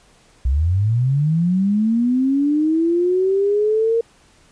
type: linear sweep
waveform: sine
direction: up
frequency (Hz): 59.9 to 464.7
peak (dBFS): -14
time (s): 0.45-4.01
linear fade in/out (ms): 5
effects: pink hiss -53 dBFS RMS until 4.51 s + resampled to 22050 Hz